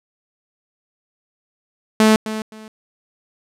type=tone with echo; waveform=sawtooth; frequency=217.5 Hz; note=A3; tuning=20 cents flat; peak=-6 dBFS; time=2-2.16 s; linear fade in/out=2 ms; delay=260 ms; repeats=2; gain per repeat=-13 dB; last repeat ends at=2.68 s; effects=low-pass 11000 Hz 12 dB/octave